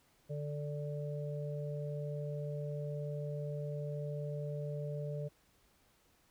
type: harmonic tone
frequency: 146.83 Hz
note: D3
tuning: in tune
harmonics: 1 / 3 / 4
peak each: -38 / -45 / -44 dBFS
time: 0.29-5.29 s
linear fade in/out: 20 ms
effects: pink hiss -70 dBFS RMS until 6.3 s